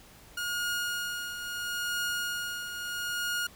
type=tone with tremolo; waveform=sawtooth; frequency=1432 Hz; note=F6; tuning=43 cents sharp; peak=-25 dBFS; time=0.37-3.47 s; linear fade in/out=5 ms; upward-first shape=triangle; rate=0.75 Hz; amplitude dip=60%; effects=pink hiss -54 dBFS RMS until 3.55 s